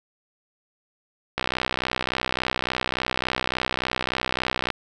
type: click train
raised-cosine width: 0.3 ms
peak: -7 dBFS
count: 212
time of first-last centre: 1.38-4.703 s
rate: 63.5 Hz
effects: none